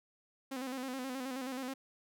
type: tone with vibrato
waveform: sawtooth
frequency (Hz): 260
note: C4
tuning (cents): -11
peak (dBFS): -34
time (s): 0.51-1.74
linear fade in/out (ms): 10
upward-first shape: square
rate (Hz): 9.4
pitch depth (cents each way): 59
effects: none